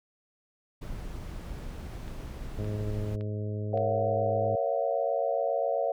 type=noise; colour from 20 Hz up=brown; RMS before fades=-38 dBFS; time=0.81-3.16 s; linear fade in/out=10 ms
type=click train; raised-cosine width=0.3 ms; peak=-33 dBFS; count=4; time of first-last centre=2.08-3.775 s; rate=1.77 Hz
type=harmonic tone; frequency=105.1 Hz; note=G#2; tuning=21 cents sharp; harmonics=1 / 2 / 3 / 4 / 5 / 6; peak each=-31 / -40 / -44 / -40 / -46 / -47 dBFS; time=2.58-4.56 s; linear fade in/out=10 ms
type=chord; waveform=sine; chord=F# dominant seventh; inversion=first; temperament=equal with one note detuned; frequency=466.2 / 554.4 / 672.3 / 740 Hz; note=A#4 / C#5 / E5 / F#5; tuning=0 / 0 / +34 / 0 cents; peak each=-33 / -29 / -30 / -34 dBFS; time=3.73-5.92 s; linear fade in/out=5 ms
effects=none